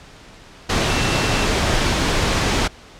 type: tone in noise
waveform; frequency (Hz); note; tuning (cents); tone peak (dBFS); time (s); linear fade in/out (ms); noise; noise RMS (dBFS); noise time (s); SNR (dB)
sine; 2686; E7; +32; -28; 0.89-1.45; 10; pink; -18; 0.69-2.68; -13
effects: pink hiss -43 dBFS RMS until 2.99 s + low-pass 6000 Hz 12 dB/octave